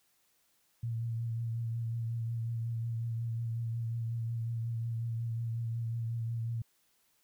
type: tone with vibrato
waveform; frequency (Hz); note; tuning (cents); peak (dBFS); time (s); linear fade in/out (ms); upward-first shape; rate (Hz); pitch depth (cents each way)
sine; 115.4; A#2; -17; -32; 0.83-6.62; 5; triangle; 5.5; 32
effects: white hiss -72 dBFS RMS until 7.23 s